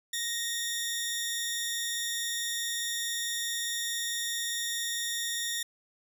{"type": "tone pair together", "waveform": "15% pulse", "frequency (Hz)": [1864.7, 3520], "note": ["A#6", "A7"], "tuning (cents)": [0, 0], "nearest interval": "major seventh", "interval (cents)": 1100, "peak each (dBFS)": -27, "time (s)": [0.13, 5.63], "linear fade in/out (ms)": 5, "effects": []}